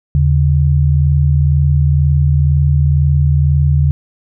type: tone pair together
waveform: sine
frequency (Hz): 79.36 / 141.4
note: D#2 / C#3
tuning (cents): +35 / +35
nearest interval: minor seventh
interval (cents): 1000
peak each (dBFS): -11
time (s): 0.15-3.91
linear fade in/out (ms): 0
effects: none